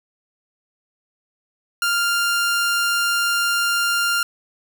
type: tone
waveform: sawtooth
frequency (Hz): 1396.9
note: F6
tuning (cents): 0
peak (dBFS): -14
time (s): 1.82-4.23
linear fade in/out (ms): 2
effects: 7-bit